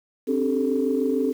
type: tone cluster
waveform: sine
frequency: 263.9 / 290.5 / 393.4 / 440.4 Hz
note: C4 / D4 / G4 / A4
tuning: +15 / -19 / +6 / +2 cents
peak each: -23 / -28 / -28 / -24 dBFS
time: 0.27-1.33 s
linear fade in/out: 20 ms
effects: tanh soft clip ceiling -10 dBFS + 8-bit